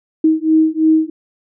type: beating tone pair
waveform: sine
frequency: 315 / 318 Hz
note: D#4 / D#4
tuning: +21 / +38 cents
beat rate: 3 Hz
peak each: -13 dBFS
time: 0.24-1.1 s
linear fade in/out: 5 ms
effects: none